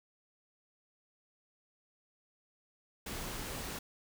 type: noise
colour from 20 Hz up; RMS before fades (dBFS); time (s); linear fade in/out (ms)
pink; -41; 3.06-3.79; 5
effects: none